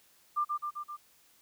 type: tone with echo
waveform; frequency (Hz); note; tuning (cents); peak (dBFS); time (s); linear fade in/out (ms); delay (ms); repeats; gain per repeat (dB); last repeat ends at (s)
sine; 1192; D6; +25; -26; 0.36-0.45; 20; 130; 4; -3; 0.97
effects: white hiss -64 dBFS RMS until 1.41 s